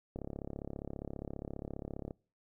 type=click train; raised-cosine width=2 ms; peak=-27 dBFS; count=69; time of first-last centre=0.16-2.108 s; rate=34.9 Hz; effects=noise-tail reverb RT60 0.4 s tail -25 dB re dry